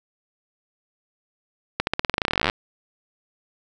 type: accelerating click train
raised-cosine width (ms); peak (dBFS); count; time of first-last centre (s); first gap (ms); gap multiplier
0.3; -4; 24; 1.8-2.499; 71; 0.91
effects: none